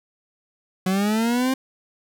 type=linear sweep; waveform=40% pulse; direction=up; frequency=183.1 to 266.1 Hz; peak=-18 dBFS; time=0.86-1.54 s; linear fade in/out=5 ms; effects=none